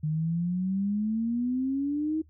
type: exponential sweep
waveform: sine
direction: up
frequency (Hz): 150.8 to 320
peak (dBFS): -25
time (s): 0.03-2.22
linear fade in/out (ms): 10
effects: noise-tail reverb RT60 0.1 s tail -21 dB re dry + added 78 Hz sine -54 dBFS peak until 2.29 s